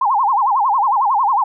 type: tone with vibrato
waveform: sine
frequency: 932.3 Hz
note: A#5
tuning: in tune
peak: -12 dBFS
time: 0.01-1.44 s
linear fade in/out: 5 ms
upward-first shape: sine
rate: 11 Hz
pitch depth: 270 cents each way
effects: none